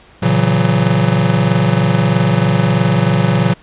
square chord, F# dominant seventh, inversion first, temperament just, 115.62 / 138.75 / 166.5 / 185 Hz, A#2 / C#3 / E3 / F#3, -14 / +2 / +18 / 0 cents, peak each -17 dBFS, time 0.22-3.54 s, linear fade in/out 10 ms, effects pink hiss -44 dBFS RMS until 3.62 s + resampled to 8000 Hz

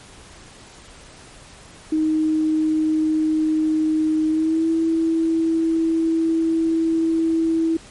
sine tone with pitch glide, 312.4 to 326.2 Hz, D#4 to E4, +7 to -18 cents, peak -16 dBFS, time 1.92-7.77 s, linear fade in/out 5 ms, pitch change +75 cents, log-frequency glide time 4.28-4.68 s, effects pink hiss -44 dBFS RMS until 7.9 s + MP3 48 kbps

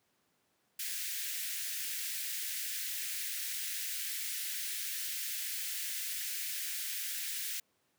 white high-pass noise, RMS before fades -38 dBFS, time 0.79-7.6 s, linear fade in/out 5 ms, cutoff 1600 Hz, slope 48 dB/octave, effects pink hiss -75 dBFS RMS until 7.98 s + high-pass 150 Hz 12 dB/octave

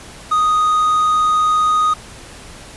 triangle tone with quantisation, 1244.5 Hz, D#6, in tune, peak -10 dBFS, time 0.31-1.94 s, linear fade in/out 10 ms, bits 6, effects pink hiss -37 dBFS RMS until 2.76 s + resampled to 24000 Hz

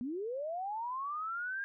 sine linear sweep, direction up, 230 to 1628 Hz, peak -35 dBFS, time 0.01-1.64 s, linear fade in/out 0 ms, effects none

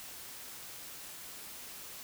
silence, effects white hiss -47 dBFS RMS until 2.03 s

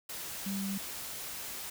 sine tone in noise, 196.1 Hz, G3, 1 cent sharp, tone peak -33 dBFS, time 0.46-0.78 s, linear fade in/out 5 ms, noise white, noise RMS -41 dBFS, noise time 0.09-1.7 s, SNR +5 dB, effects none

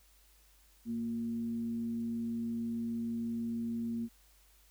sine tone with frequency modulation, 231.6 Hz, A#3, 11 cents flat, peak -33 dBFS, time 0.85-4.09 s, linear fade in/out 50 ms, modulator 127 Hz, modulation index 0.22, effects added 50 Hz sine -64 dBFS peak until 4.7 s + white hiss -66 dBFS RMS until 4.7 s

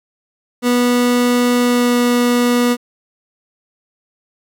30% pulse tone with pitch glide, 244.4 to 242.9 Hz, B3 to B3, -18 to -29 cents, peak -9 dBFS, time 0.62-2.77 s, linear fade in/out 50 ms, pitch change -11 cents, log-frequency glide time 1.58-1.98 s, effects 8-bit

